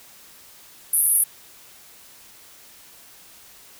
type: band-pass noise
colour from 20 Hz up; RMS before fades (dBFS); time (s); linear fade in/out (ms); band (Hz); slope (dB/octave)
white; -19; 0.93-1.24; 5; 9700 to 12000; 96
effects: white hiss -48 dBFS RMS until 3.79 s